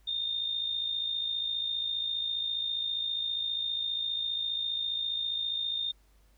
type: tone with amplitude modulation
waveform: sine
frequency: 3641 Hz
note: A#7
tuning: 41 cents flat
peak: -27 dBFS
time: 0.07-5.92 s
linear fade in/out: 10 ms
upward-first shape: sine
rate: 54.9 Hz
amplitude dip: 55%
effects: added 50 Hz sine -60 dBFS peak until 6.37 s + pink hiss -69 dBFS RMS until 6.37 s